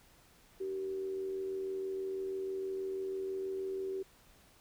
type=tone with amplitude modulation; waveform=sine; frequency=383.2 Hz; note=G4; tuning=39 cents flat; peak=-33 dBFS; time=0.6-4.03 s; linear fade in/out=10 ms; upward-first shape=sine; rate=86.2 Hz; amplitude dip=40%; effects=pink hiss -63 dBFS RMS until 4.6 s